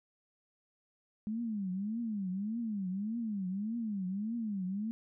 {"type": "tone with vibrato", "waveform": "sine", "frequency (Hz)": 207.7, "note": "G#3", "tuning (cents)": 0, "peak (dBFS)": -33, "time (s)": [1.27, 4.91], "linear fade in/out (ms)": 0, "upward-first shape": "triangle", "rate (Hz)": 1.7, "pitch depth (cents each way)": 250, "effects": []}